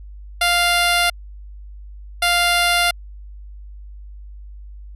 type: tone pair in turn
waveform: 10% pulse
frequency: 698.5 / 698.5 Hz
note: F5 / F5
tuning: 0 / 0 cents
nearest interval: unison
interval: 0 cents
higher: neither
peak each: -6 dBFS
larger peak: neither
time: 0.41-1.1 / 2.22-2.91 s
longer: neither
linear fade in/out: 5 ms
effects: added 50 Hz sine -34 dBFS peak until 4.95 s + resampled to 32000 Hz